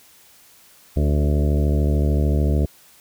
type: harmonic tone with a mistuned harmonic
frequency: 73.5 Hz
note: D2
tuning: 2 cents sharp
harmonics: 1 / 2 / 3 / 4 / 5 / 6 / 7 / 8 / 9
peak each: -17 / -23 / -27 / -29 / -31 / -33 / -34 / -35 / -36 dBFS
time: 0.96-2.66 s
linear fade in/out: 10 ms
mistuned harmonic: 5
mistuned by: +26 cents
effects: white hiss -51 dBFS RMS until 3 s